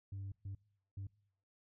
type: tone bursts at uneven times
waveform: sine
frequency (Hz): 98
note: G2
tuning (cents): 0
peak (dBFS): -39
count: 3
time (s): 0.12-0.32 / 0.45-0.55 / 0.97-1.07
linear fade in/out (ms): 5
effects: noise-tail reverb RT60 0.7 s tail -26 dB re dry + tanh soft clip ceiling -40 dBFS